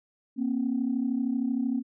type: tone pair together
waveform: sine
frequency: 236.2 / 269.2 Hz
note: A#3 / C4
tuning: +23 / +49 cents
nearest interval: major second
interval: 226 cents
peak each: -27 dBFS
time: 0.36-1.83 s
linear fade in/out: 50 ms
effects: tanh soft clip ceiling -18 dBFS